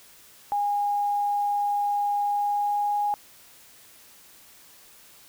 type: tone with pitch glide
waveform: sine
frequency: 818 to 824.6 Hz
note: G#5 to G#5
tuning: -26 to -13 cents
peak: -22 dBFS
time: 0.52-3.14 s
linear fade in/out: 0 ms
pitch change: +13 cents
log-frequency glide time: 2.22-3.03 s
effects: white hiss -52 dBFS RMS until 5.28 s